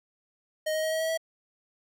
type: tone with pitch steps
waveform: square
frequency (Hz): 622.3 / 627.7 / 633.2 / 638.7 / 644.2 / 649.9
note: D#5 / D#5 / D#5 / D#5 / E5 / E5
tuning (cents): 0 / +15 / +30 / +45 / -40 / -25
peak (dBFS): -27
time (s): 0.66-1.176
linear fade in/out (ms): 10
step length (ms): 86
effects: none